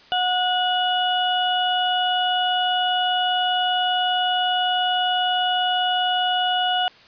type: harmonic tone with a mistuned harmonic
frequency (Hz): 730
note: F#5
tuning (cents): -24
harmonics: 1 / 2 / 4 / 5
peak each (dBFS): -21 / -27 / -23 / -32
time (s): 0.12-6.88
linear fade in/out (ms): 0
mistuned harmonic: 5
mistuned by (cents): -80
effects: white hiss -49 dBFS RMS until 7.07 s + resampled to 11025 Hz